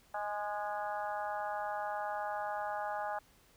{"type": "harmonic tone with a mistuned harmonic", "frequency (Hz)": 207.7, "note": "G#3", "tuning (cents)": 0, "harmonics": [3, 4, 5, 6, 7, 8], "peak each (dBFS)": [-41, -37, -47, -45, -46, -48], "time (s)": [0.14, 3.19], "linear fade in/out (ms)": 5, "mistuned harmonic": 6, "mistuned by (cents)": -30, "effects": ["pink hiss -65 dBFS RMS until 3.56 s"]}